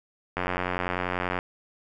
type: click train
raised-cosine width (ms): 0.5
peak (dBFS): -12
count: 93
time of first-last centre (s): 0.37-1.389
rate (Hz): 90.3
effects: none